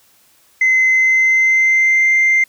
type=tone with pitch glide; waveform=sine; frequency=2053 to 2091 Hz; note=C7 to C7; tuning=-33 to -2 cents; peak=-8 dBFS; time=0.61-2.44 s; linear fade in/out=5 ms; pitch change=+31 cents; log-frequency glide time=0.88-2.13 s; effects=tanh soft clip ceiling -7 dBFS + white hiss -53 dBFS RMS until 2.48 s